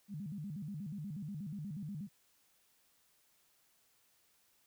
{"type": "tone with vibrato", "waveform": "sine", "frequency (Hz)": 174.61, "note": "F3", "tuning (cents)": 0, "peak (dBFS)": -40, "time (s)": [0.08, 2.09], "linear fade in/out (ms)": 50, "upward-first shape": "square", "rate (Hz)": 8.3, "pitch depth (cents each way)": 260, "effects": ["white hiss -72 dBFS RMS until 4.66 s"]}